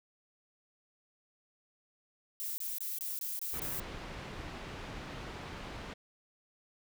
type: noise bursts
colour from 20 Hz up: violet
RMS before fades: -38 dBFS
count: 7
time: 2.4-3.798 s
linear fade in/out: 0 ms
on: 180 ms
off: 23 ms
type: low-pass noise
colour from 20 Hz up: pink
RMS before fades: -44 dBFS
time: 3.53-5.94 s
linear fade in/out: 10 ms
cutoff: 3500 Hz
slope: 12 dB/octave
effects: none